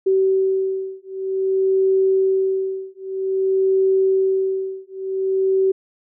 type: beating tone pair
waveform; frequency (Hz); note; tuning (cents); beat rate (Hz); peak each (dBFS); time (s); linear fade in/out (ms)
sine; 382.3 / 382.82; G4 / G4; -43 / -41; 0.52; -19; 0.06-5.72; 10
effects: none